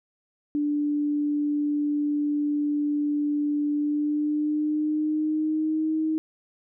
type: tone with pitch glide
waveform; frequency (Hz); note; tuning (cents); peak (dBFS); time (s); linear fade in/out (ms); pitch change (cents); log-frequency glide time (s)
sine; 293.7 to 314.8; D4 to D#4; 0 to +20; -22; 0.55-6.18; 0; +120; 3.72-5.94
effects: none